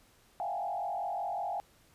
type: tone with frequency modulation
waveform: sine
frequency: 758 Hz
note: F#5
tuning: 42 cents sharp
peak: -32 dBFS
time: 0.4-1.6 s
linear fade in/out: 0 ms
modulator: 45.3 Hz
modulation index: 1.9
effects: pink hiss -64 dBFS RMS until 1.94 s + resampled to 32000 Hz